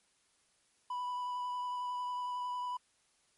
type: tone with vibrato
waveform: triangle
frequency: 989 Hz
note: B5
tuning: 2 cents sharp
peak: -33 dBFS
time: 0.9-2.77 s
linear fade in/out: 5 ms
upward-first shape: sine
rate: 11 Hz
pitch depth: 12 cents each way
effects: white hiss -72 dBFS RMS until 3.37 s + MP3 48 kbps